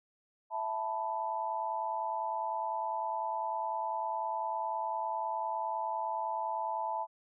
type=chord; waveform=sine; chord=E suspended fourth; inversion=none; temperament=just; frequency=659.3 / 879 / 988.9 Hz; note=E5 / A5 / B5; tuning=0 / -2 / +2 cents; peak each=-39 / -34 / -38 dBFS; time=0.5-7.07 s; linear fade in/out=50 ms; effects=none